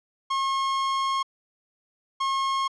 45% pulse tone pair in turn, 1080 / 1080 Hz, C#6 / C#6, -45 / -45 cents, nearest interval unison, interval 0 cents, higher neither, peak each -23 dBFS, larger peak neither, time 0.3-1.23 / 2.2-2.68 s, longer first, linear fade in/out 10 ms, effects low-pass 5000 Hz 12 dB/octave

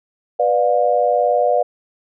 sine chord, B diminished, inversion none, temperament just, 493.9 / 592.7 / 711.2 Hz, B4 / D5 / F5, 0 / +16 / +31 cents, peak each -18 / -17 / -17 dBFS, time 0.39-1.63 s, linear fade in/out 10 ms, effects none

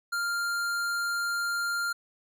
sine tone with hard clipping, 1396.9 Hz, F6, in tune, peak -29 dBFS, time 0.12-1.93 s, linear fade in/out 10 ms, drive 16 dB, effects none

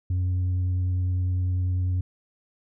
sine tone, 91 Hz, F#2, 28 cents flat, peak -19 dBFS, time 0.1-2.01 s, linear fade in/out 5 ms, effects tanh soft clip ceiling -21 dBFS

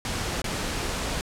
pink noise with dropouts, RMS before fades -29 dBFS, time 0.05-1.21 s, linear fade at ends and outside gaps 1 ms, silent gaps 0.418-0.442 s, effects low-pass 9000 Hz 12 dB/octave

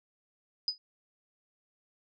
sine tone with exponential decay, 4978 Hz, D#8, in tune, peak -23 dBFS, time 0.68-0.78 s, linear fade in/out 1 ms, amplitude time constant 21 ms, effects none

